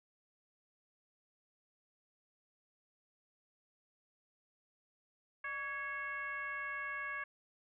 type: tone with frequency modulation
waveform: sine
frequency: 1661.2 Hz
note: G#6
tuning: in tune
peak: -38 dBFS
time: 5.44-7.24 s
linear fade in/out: 5 ms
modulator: 530 Hz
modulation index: 1.1
effects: none